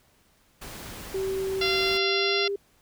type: noise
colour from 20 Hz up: pink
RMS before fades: -40 dBFS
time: 0.61-1.98 s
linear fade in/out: 10 ms
type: tone with pitch glide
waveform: sine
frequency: 384 to 399.8 Hz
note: G4 to G4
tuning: -36 to +34 cents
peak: -26 dBFS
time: 1.14-2.56 s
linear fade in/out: 5 ms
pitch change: +70 cents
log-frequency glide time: 1.8-2.41 s
type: harmonic tone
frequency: 690 Hz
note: F5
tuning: 21 cents flat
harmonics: 1 / 2 / 3 / 4 / 5 / 6 / 7 / 8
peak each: -36 / -33 / -31 / -30 / -30 / -32 / -33 / -35 dBFS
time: 1.61-2.48 s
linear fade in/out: 5 ms
effects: pink hiss -63 dBFS RMS until 2.81 s